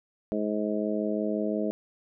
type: harmonic tone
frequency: 105.7 Hz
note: G#2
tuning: 31 cents sharp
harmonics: 2 / 3 / 4 / 5 / 6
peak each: -30 / -32 / -33 / -35 / -33 dBFS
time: 0.32-1.71 s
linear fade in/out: 0 ms
effects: none